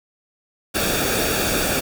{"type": "noise with comb filter", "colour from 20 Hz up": "pink", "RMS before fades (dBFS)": -21, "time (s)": [0.74, 1.81], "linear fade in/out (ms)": 20, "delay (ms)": 0.98, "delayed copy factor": -0.65, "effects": []}